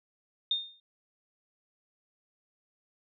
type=tone with exponential decay; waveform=sine; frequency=3651 Hz; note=A#7; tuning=37 cents flat; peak=-23 dBFS; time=0.51-0.8 s; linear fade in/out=2 ms; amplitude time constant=62 ms; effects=none